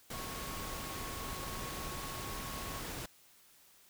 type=tone in noise; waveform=sine; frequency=1100 Hz; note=C#6; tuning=14 cents flat; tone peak=-47 dBFS; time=0.13-2.8 s; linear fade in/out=5 ms; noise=pink; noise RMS=-42 dBFS; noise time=0.1-3.06 s; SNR=-8 dB; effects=white hiss -63 dBFS RMS until 3.89 s